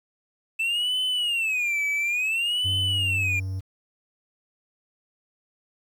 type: tone with vibrato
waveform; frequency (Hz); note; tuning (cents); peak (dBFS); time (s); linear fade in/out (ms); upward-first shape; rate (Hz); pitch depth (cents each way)
triangle; 2637; E7; 0; -21; 0.59-3.4; 10; sine; 0.58; 240
type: tone with pitch glide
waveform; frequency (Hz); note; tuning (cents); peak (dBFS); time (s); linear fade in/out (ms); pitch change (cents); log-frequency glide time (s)
triangle; 95.8 to 94.7; G2 to F#2; -39 to +41; -25; 2.64-3.61; 20; -20; 3.33-3.4
effects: 9-bit